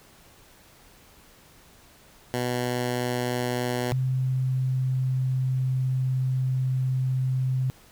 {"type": "tone pair in turn", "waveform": ["10% pulse", "sine"], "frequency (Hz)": [123.47, 129.72], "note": ["B2", "C3"], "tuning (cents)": [0, -15], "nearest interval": "minor second", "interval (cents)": 85, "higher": "second", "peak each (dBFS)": [-17, -22], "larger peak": "first", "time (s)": [[2.34, 3.92], [3.92, 7.7]], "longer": "second", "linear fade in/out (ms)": 0, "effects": ["pink hiss -54 dBFS RMS until 7.91 s"]}